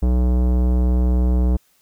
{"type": "tone with tanh clipping", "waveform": "sine", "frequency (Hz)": 61.74, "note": "B1", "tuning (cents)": 0, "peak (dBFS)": -16, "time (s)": [0.02, 1.57], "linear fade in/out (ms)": 10, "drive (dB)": 18, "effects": ["white hiss -60 dBFS RMS until 1.81 s"]}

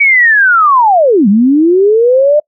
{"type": "linear two-way sweep", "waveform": "sine", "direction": "down then up", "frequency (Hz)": [2284, 190, 609], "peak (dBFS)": -4, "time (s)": [0, 2.4], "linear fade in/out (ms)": 10, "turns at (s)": 1.28, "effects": ["noise-tail reverb RT60 0.1 s tail -26 dB re dry"]}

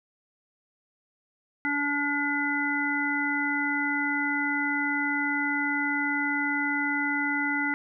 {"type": "harmonic tone", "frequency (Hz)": 287.5, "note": "D4", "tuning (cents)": -37, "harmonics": [1, 3, 5, 7], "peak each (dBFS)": [-30, -34, -30, -28], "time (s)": [1.65, 7.74], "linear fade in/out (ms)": 0, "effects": []}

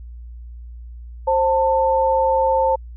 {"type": "tone pair together", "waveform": "sine", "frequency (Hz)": [529, 891.2], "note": ["C5", "A5"], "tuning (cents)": [19, 22], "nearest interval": "major sixth", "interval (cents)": 903, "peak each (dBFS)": -17, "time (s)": [1.27, 2.76], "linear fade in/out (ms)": 10, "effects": ["added 59 Hz sine -33 dBFS peak until 2.96 s"]}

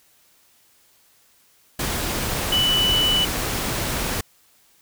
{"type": "tone in noise", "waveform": "sine", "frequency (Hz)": 2974, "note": "F#7", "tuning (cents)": 8, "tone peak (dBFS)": -17, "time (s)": [2.52, 3.25], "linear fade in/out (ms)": 5, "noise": "pink", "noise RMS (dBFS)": -25, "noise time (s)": [1.79, 4.21], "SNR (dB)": 5, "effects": ["white hiss -58 dBFS RMS until 4.81 s"]}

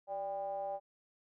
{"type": "ring-modulated tone", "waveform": "triangle", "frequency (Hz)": 105, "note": "G#2", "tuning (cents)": 19, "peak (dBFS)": -31, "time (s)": [0.07, 0.8], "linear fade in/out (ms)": 50, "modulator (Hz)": 690, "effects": []}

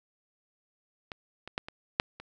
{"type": "clicks", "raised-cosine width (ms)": 0.3, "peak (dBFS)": [-22, -25, -14, -24, -6, -27], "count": 6, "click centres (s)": [1.118, 1.476, 1.579, 1.685, 1.999, 2.2], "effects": []}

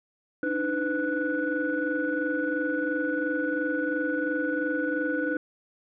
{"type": "tone cluster", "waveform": "sine", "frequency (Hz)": [291.9, 314.8, 504, 1477], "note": ["D4", "D#4", "B4", "F#6"], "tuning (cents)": [-10, 20, 35, -3], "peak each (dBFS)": -30, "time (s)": [0.43, 5.37], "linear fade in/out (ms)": 2, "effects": ["tanh soft clip ceiling -16 dBFS"]}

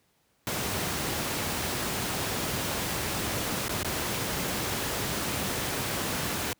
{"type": "noise with dropouts", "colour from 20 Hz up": "pink", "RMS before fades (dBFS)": -30, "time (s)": [0.47, 6.53], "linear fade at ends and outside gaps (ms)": 1, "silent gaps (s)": [[3.683, 3.693], [3.831, 3.846]], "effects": ["pink hiss -69 dBFS RMS until 6.59 s", "high-pass 80 Hz 12 dB/octave"]}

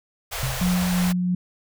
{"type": "band-stop noise", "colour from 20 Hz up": "pink", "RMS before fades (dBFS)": -29, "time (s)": [0.31, 1.13], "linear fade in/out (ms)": 20, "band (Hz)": [100, 490], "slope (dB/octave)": 48}
{"type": "tone with exponential decay", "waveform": "sine", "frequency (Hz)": 130.3, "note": "C3", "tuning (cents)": -7, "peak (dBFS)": -21, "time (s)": [0.43, 0.86], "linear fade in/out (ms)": 0, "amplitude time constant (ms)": 92}
{"type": "tone with tremolo", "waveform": "sine", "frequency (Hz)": 179.8, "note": "F#3", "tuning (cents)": -49, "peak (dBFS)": -18, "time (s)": [0.61, 1.35], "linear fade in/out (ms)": 5, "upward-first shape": "sine", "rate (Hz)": 2.9, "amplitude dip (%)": 25}
{"effects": []}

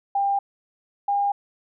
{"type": "tone pair in turn", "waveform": "sine", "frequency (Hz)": [797, 806.7], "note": ["G5", "G5"], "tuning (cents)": [28, 49], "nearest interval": "unison", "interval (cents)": 21, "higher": "second", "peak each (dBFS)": -19, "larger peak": "neither", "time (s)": [[0.15, 0.39], [1.08, 1.32]], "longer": "neither", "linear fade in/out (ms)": 5, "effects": []}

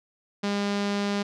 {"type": "tone with low-pass filter", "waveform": "sawtooth", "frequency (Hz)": 202.4, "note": "G#3", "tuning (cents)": -44, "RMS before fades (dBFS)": -27, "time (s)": [0.43, 1.23], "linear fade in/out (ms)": 10, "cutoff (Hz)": 5000, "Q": 1.4, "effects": []}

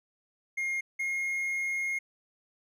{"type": "tone pair in turn", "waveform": "triangle", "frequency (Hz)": [2134, 2145], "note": ["C7", "C7"], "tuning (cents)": [34, 42], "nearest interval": "unison", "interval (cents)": 8, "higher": "second", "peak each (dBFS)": -27, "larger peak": "neither", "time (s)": [[0.57, 0.81], [0.99, 1.99]], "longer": "second", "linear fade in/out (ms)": 10, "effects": []}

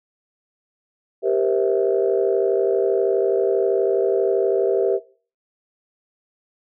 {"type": "chord", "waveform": "sine", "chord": "C dominant seventh", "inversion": "second", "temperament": "just", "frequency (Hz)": [392.4, 470.9, 523.3, 654.1], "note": ["G4", "Bb4", "C5", "E5"], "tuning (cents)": [2, 18, 0, -14], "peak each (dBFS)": [-19, -21, -25, -24], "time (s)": [1.22, 5], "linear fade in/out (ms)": 50, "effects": ["noise-tail reverb RT60 0.4 s tail -19 dB re dry", "tanh soft clip ceiling -6 dBFS"]}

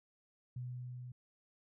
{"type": "tone with level ramp", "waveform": "sine", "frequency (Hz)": 124.4, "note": "B2", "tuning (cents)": 13, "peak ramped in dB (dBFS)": [-39, -45], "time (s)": [0.56, 1.12], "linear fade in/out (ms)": 5, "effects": []}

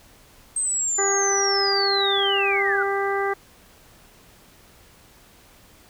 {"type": "linear sweep", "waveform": "sine", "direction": "down", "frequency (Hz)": [8380, 1396.9], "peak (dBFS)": -21, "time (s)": [0.56, 2.83], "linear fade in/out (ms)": 5}
{"type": "harmonic tone", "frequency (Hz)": 395.8, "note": "G4", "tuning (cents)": 17, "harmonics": [1, 2, 3, 4, 5], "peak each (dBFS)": [-24, -27, -29, -30, -31], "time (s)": [0.98, 3.34], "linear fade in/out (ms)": 10}
{"effects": ["pink hiss -52 dBFS RMS until 5.89 s"]}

